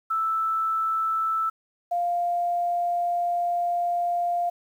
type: tone pair in turn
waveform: sine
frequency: 1318.5 / 698.5 Hz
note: E6 / F5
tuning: 0 / 0 cents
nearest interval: major seventh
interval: 1100 cents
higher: first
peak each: -22 dBFS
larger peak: neither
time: 0.1-1.5 / 1.91-4.5 s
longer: second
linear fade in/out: 10 ms
effects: 9-bit